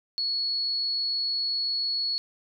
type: tone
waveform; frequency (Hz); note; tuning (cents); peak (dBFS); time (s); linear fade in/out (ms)
sine; 4373; C#8; -24; -25; 0.18-2.18; 0
effects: none